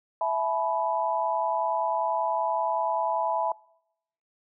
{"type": "chord", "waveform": "sine", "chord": "E suspended fourth", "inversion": "none", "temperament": "equal with one note detuned", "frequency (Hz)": [659.3, 857.4, 987.8], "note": ["E5", "A5", "B5"], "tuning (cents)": [0, -45, 0], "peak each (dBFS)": -28, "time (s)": [0.21, 3.52], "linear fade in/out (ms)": 2, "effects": ["noise-tail reverb RT60 0.8 s tail -25 dB re dry"]}